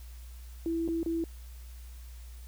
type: tone with dropouts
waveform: sine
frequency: 330.8 Hz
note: E4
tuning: 6 cents sharp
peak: -28 dBFS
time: 0.66-1.24 s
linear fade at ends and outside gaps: 1 ms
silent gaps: 0.878-0.886 / 1.031-1.061 s
effects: added 60 Hz sine -43 dBFS peak until 2.47 s + white hiss -58 dBFS RMS until 2.47 s